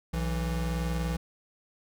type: tone pair together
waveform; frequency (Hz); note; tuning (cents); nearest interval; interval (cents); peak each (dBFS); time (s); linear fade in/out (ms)
square; 61.73 / 164.81; B1 / E3; 0 / 0; octave + perfect fourth; 1700; -31 / -32; 0.13-1.17; 10
effects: none

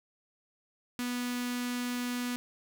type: tone with notch filter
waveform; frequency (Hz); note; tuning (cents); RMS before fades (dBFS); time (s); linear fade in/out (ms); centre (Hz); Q
sawtooth; 245.6; B3; -9; -34; 0.99-2.36; 0; 600; 0.57
effects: none

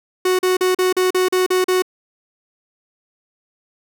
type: tone bursts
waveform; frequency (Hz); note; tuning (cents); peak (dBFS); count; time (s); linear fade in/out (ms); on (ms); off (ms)
45% pulse; 368.9; F#4; -5; -14; 9; 0.25-1.822; 5; 140; 39
effects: none

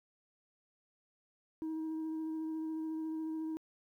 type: tone with vibrato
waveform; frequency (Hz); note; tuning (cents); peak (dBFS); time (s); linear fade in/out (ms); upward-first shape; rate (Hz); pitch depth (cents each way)
sine; 317.5; D#4; +35; -33; 1.62-3.57; 0; sine; 14; 13
effects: tanh soft clip ceiling -35 dBFS + 12-bit

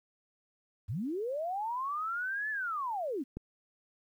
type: linear two-way sweep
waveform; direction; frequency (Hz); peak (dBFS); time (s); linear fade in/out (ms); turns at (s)
sine; up then down; 79.8 to 1760 to 232.8; -32; 0.88-3.24; 20; 2.5
type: click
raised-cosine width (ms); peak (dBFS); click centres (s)
3; -26; 3.37
effects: 11-bit

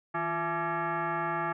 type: tone with frequency modulation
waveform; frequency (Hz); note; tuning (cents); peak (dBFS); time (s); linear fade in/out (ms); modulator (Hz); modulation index
sine; 161.2; E3; -38; -28; 0.14-1.53; 10; 507; 3
effects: none

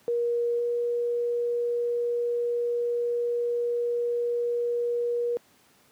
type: tone pair in turn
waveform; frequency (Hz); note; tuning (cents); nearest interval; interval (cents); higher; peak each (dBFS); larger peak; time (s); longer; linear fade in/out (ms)
sine; 474.5 / 477.5; A#4 / A#4; +31 / +42; unison; 11; second; -23 / -24; first; 0.08-0.59 / 0.59-5.37; second; 0
effects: pink hiss -60 dBFS RMS until 5.91 s + high-pass 150 Hz 12 dB/octave

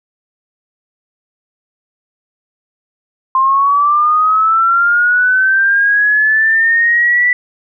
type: linear sweep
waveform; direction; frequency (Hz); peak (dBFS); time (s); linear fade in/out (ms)
sine; up; 1047 to 1975.5; -8; 3.35-7.33; 2
effects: none

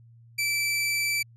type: tone with vibrato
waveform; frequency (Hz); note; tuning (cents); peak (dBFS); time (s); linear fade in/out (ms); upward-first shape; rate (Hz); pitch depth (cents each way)
sawtooth; 2325; D7; -18; -21; 0.38-1.23; 10; square; 20; 9
effects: added 116 Hz sine -50 dBFS peak until 1.36 s + resampled to 32000 Hz

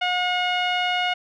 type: tone with low-pass filter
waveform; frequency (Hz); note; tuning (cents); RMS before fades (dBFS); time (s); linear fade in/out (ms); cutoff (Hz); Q
sawtooth; 722; F#5; -43; -23; 0.01-1.14; 10; 2800; 3.4
effects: none

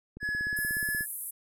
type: click train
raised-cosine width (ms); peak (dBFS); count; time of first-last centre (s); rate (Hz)
3; -30; 15; 0.17-1.008; 16.7
type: tone with pitch glide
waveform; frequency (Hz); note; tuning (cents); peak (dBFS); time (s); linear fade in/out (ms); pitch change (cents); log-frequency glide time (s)
triangle; 1694 to 1711.7; G#6 to A6; +34 to -48; -27; 0.2-1.06; 50; +18; 0.47-0.75
type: band-pass noise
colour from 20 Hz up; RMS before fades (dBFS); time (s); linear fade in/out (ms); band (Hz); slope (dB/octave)
pink; -38; 0.56-1.31; 10; 10000 to 13000; 48
effects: none

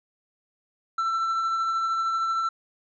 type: tone with tremolo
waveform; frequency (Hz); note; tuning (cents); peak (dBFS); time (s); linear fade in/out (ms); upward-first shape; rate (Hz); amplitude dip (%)
triangle; 1338; E6; +25; -20; 0.98-2.49; 5; triangle; 13; 30
effects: resampled to 16000 Hz

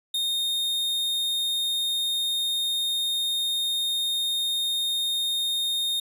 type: tone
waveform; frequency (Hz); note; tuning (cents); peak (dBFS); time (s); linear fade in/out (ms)
45% pulse; 3688; A#7; -19; -24; 0.14-6; 5
effects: resampled to 32000 Hz

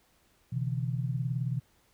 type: tone cluster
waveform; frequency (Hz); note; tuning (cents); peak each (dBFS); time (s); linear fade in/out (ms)
sine; 125.9 / 144.7 / 163.7; B2 / D3 / E3; +34 / -25 / -12; -30 / -38 / -35; 0.52-1.6; 10
effects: pink hiss -67 dBFS RMS until 1.93 s

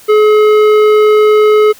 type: tone with tanh clipping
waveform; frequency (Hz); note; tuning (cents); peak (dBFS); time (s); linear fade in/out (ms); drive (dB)
sine; 425.7; G#4; +43; -6; 0.08-1.73; 20; 13
effects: white hiss -39 dBFS RMS until 1.79 s

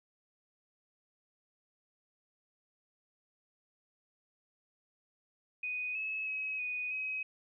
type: tone with pitch steps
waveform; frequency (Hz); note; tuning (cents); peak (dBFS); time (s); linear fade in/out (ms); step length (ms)
sine; 2490 / 2585 / 2553 / 2483 / 2537; D#7 / E7 / D#7 / D#7 / D#7; +1 / -34 / +44 / -4 / +33; -34; 5.63-7.23; 5; 320
effects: none

